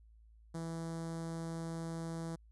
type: tone with notch filter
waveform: sawtooth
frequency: 164.81 Hz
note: E3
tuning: in tune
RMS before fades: -41 dBFS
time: 0.54-2.36 s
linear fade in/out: 10 ms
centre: 2600 Hz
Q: 0.65
effects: added 55 Hz sine -58 dBFS peak until 2.51 s + resampled to 24000 Hz